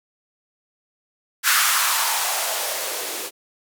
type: noise with band-pass filter sweep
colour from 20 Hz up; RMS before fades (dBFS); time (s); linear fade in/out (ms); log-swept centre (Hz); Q
violet; -22; 1.43-3.31; 50; 1500 to 360; 3
effects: none